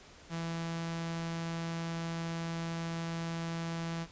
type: tone with notch filter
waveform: sawtooth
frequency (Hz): 166.3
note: E3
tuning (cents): +16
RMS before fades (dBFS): -37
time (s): 0.29-4.07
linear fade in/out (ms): 50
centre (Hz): 410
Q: 1.8
effects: pink hiss -55 dBFS RMS until 4.11 s + resampled to 16000 Hz